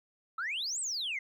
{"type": "exponential two-way sweep", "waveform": "sine", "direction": "up then down", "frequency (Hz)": [1266, 8460, 2002], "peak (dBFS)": -31, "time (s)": [0.38, 1.19], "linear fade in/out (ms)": 5, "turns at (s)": 0.8, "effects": ["tanh soft clip ceiling -29 dBFS", "12-bit"]}